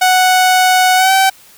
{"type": "tone with pitch glide", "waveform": "sawtooth", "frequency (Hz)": [740, 768.8], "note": ["F#5", "G5"], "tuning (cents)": [0, -34], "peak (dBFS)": -4, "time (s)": [0.01, 1.3], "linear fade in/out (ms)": 10, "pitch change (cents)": 66, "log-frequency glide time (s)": [0.96, 1.12], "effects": ["white hiss -43 dBFS RMS until 1.57 s"]}